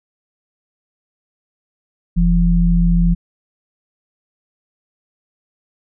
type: tone pair together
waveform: sine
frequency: 42.88 / 171.5 Hz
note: F1 / F3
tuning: -31 / -31 cents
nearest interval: 2 octaves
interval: 2400 cents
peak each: -13 dBFS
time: 2.16-3.15 s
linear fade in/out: 20 ms
effects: none